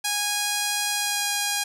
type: tone with pitch glide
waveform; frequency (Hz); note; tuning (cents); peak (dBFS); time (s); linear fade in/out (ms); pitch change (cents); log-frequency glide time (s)
5% pulse; 824 to 817.8; G#5 to G#5; -14 to -27; -11; 0.04-1.64; 10; -13; 0.91-1.25
effects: none

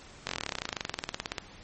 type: slowing click train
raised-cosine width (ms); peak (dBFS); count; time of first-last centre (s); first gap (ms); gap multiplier
0.2; -13; 30; 0.27-1.382; 21; 1.04
effects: pink hiss -51 dBFS RMS until 1.63 s + MP3 32 kbps

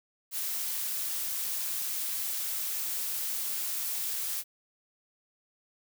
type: noise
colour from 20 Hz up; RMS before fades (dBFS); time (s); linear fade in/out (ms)
blue; -33; 0.31-4.44; 50
effects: none

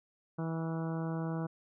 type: harmonic tone with a mistuned harmonic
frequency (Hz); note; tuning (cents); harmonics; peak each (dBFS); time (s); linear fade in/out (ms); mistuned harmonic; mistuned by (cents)
162.9; E3; -20; 1 / 2 / 3 / 4 / 5 / 6 / 7 / 8 / 9; -34 / -40 / -44 / -46 / -48 / -50 / -51 / -52 / -53; 0.38-1.47; 10; 8; +23
effects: none

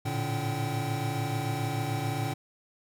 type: tone cluster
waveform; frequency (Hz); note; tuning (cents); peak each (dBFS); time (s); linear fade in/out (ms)
square; 108.5 / 115.4 / 144.3 / 283.9 / 772; A2 / A#2 / D3 / C#4 / G5; -24 / -17 / -30 / +41 / -27; -39 / -33 / -35 / -39 / -37; 0.05-2.34; 10
effects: none

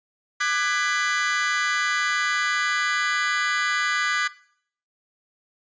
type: chord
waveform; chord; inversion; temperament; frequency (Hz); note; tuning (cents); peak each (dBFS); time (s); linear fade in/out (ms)
40% pulse; G# half-diminished seventh; second; just; 1196.1 / 1495.1 / 1661.2 / 1993.5; D6 / F#6 / G#6 / B6; +31 / +18 / 0 / +16; -26; 0.4-4.28; 10
effects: noise-tail reverb RT60 0.6 s tail -19 dB re dry + resampled to 16000 Hz

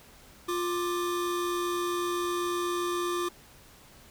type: tone pair together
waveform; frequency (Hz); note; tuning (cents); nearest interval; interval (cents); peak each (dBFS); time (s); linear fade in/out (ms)
square; 351.4 / 1182; F4 / D6; +11 / +11; octave + major sixth; 2100; -30 / -34; 0.48-3.29; 10
effects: pink hiss -54 dBFS RMS until 4.1 s

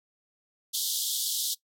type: band-pass noise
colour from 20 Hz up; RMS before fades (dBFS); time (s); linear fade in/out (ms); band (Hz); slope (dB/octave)
pink; -30; 0.73-1.55; 20; 3200 to 16000; 96
effects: noise-tail reverb RT60 0.1 s tail -19 dB re dry

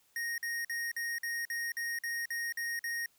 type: tone bursts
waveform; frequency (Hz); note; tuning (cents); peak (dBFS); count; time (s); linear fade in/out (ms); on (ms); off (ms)
square; 1864.7; A#6; 0; -34; 11; 0.16-3.06; 2; 220; 48
effects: white hiss -69 dBFS RMS until 3.18 s

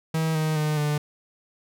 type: tone with pitch steps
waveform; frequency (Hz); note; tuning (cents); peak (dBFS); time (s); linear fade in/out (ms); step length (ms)
45% pulse; 160.2 / 156.27 / 152.44 / 148.7; E3 / D#3 / D#3 / D3; -49 / +8 / -35 / +22; -22; 0.14-0.98; 5; 210
effects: none

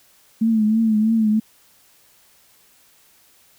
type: tone with vibrato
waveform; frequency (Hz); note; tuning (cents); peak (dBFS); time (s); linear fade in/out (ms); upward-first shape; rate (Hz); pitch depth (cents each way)
sine; 219.7; A3; -2; -14; 0.41-1.4; 10; triangle; 3.1; 70
effects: white hiss -55 dBFS RMS until 3.58 s

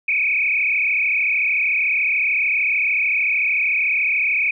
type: tone with frequency modulation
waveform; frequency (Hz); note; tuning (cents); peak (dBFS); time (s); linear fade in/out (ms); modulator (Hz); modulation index
sine; 2380; D7; +22; -16; 0.08-4.51; 5; 33.5; 4.7
effects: none

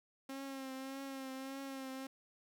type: tone with vibrato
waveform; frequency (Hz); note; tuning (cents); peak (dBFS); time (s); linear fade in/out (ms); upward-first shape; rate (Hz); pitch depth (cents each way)
sawtooth; 268.2; C4; +43; -39; 0.29-2.07; 5; triangle; 1.7; 39
effects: 11-bit

